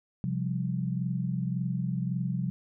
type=chord; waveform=sine; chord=C suspended fourth; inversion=none; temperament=just; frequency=130.81 / 174.42 / 196.22 Hz; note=C3 / F3 / G3; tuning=0 / -2 / +2 cents; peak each=-31 / -31 / -35 dBFS; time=0.24-2.5 s; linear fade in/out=0 ms; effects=none